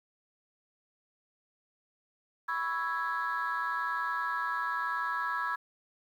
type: chord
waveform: sine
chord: C# minor seventh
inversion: third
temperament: equal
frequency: 987.8 / 1108.7 / 1318.5 / 1661.2 Hz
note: B5 / C#6 / E6 / G#6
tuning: 0 / 0 / 0 / 0 cents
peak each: -35 / -36 / -34 / -33 dBFS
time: 2.48-5.56 s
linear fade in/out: 10 ms
effects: tanh soft clip ceiling -24 dBFS + 10-bit